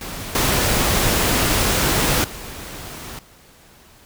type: noise with level steps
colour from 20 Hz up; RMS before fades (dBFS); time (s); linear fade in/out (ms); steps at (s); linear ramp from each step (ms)
pink; -31 / -18 / -34; 0.01-3.19; 2; 0.35 / 2.24; 2
effects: pink hiss -49 dBFS RMS until 4.05 s